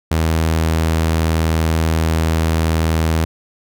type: tone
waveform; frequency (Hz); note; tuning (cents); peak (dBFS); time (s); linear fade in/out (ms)
sawtooth; 80.7; E2; -36; -10; 0.11-3.25; 5
effects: none